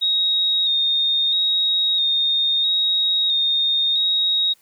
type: tone with vibrato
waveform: sine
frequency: 3729 Hz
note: A#7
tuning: in tune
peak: -16 dBFS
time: 0.01-4.54 s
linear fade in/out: 20 ms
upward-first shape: square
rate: 0.76 Hz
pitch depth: 24 cents each way
effects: white hiss -58 dBFS RMS until 4.61 s